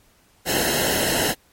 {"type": "noise with comb filter", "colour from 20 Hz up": "pink", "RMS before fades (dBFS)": -21, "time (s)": [0.45, 1.35], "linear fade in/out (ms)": 50, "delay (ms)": 0.85, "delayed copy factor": -0.8, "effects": ["pink hiss -58 dBFS RMS until 1.52 s", "MP3 64 kbps"]}